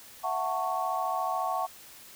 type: chord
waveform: sine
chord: F# minor seventh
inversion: third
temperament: just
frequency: 666 / 740 / 888 / 1110 Hz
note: E5 / F#5 / A5 / C#6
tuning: +18 / 0 / +16 / +2 cents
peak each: -35 / -31 / -35 / -32 dBFS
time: 0.23-1.67 s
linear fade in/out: 20 ms
effects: white hiss -50 dBFS RMS until 2.15 s